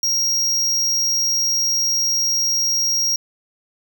square tone, 5620 Hz, F8, 10 cents sharp, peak -17 dBFS, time 0.03-3.16 s, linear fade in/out 2 ms, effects 8-bit

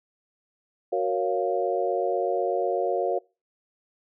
sine chord, Gb major seventh, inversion none, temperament equal, 370 / 466.2 / 554.4 / 698.5 Hz, Gb4 / Bb4 / Db5 / F5, 0 / 0 / 0 / 0 cents, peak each -28 dBFS, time 0.92-3.19 s, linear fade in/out 10 ms, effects noise-tail reverb RT60 0.3 s tail -25 dB re dry

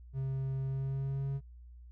triangle tone with pitch glide, 133.9 to 137.43 Hz, C3 to C#3, +40 to -15 cents, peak -30 dBFS, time 0.13-1.41 s, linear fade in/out 50 ms, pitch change +45 cents, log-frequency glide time 0.64-1.3 s, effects added 60 Hz sine -49 dBFS peak until 1.91 s

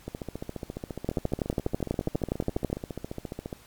two click trains, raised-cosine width 2 ms, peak -20 / -12 dBFS, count 51 / 21, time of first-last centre 0.08-3.528 / 1.09-2.729 s, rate 14.5 / 12.2 Hz, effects pink hiss -54 dBFS RMS until 3.66 s + MP3 96 kbps

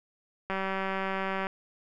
click train, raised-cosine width 0.5 ms, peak -17 dBFS, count 187, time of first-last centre 0.5-1.469 s, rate 192 Hz, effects none

